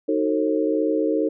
sine chord, D# diminished seventh, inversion none, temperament just, 311.1 / 373.4 / 448 / 537.6 Hz, D#4 / F#4 / A4 / C5, 0 / +16 / +31 / +47 cents, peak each -22 / -28 / -23 / -26 dBFS, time 0.08-1.29 s, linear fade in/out 10 ms, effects none

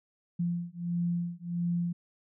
sine beating tone pair, 172.2 / 173.7 Hz, F3 / F3, -24 / -9 cents, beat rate 1.5 Hz, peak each -32 / -32 dBFS, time 0.39-1.93 s, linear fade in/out 10 ms, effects none

